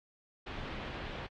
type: low-pass noise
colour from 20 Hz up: pink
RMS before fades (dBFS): -42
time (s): 0.46-1.27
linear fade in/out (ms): 10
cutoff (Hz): 3600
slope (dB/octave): 24
effects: AAC 32 kbps